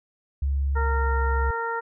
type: tone with pitch glide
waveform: sine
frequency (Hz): 69.3 to 66.86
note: C#2 to C2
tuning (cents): 0 to +38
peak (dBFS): -21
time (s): 0.42-1.51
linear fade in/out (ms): 5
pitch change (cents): -62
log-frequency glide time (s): 0.74-1.11
type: harmonic tone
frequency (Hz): 461.1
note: A#4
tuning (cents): -19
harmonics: 1 / 2 / 3 / 4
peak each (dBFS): -31 / -29 / -30 / -36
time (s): 0.75-1.81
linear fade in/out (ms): 20
effects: none